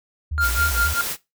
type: tone with vibrato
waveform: sine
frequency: 67.3 Hz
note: C2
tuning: 49 cents sharp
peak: -23 dBFS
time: 0.31-0.94 s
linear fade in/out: 10 ms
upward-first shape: square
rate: 3.7 Hz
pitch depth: 210 cents each way
type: tone with tremolo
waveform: triangle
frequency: 1399 Hz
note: F6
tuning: 3 cents sharp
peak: -15 dBFS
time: 0.38-1.01 s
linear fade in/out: 0 ms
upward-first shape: sine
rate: 5.1 Hz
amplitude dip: 95%
type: noise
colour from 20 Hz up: white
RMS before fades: -27 dBFS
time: 0.4-1.17 s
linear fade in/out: 50 ms
effects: noise-tail reverb RT60 0.2 s tail -18 dB re dry